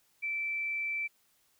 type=tone; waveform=sine; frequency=2329 Hz; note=D7; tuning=15 cents flat; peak=-31 dBFS; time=0.22-1.08 s; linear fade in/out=20 ms; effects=white hiss -70 dBFS RMS until 1.59 s